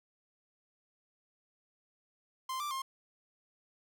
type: tone with pitch steps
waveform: 45% pulse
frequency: 1044 / 1177 / 1063 Hz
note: C6 / D6 / C6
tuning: -4 / +3 / +27 cents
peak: -35 dBFS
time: 2.49-2.82 s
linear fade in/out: 5 ms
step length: 110 ms
effects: none